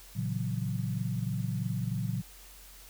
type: chord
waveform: sine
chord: F# dominant seventh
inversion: first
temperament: just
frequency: 115.62 / 138.75 / 166.5 / 185 Hz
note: A#2 / C#3 / E3 / F#3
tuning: -14 / +2 / +18 / 0 cents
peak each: -33 / -35 / -38 / -36 dBFS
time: 0.15-2.22 s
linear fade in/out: 20 ms
effects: added 45 Hz sine -53 dBFS peak until 2.89 s + white hiss -53 dBFS RMS until 2.89 s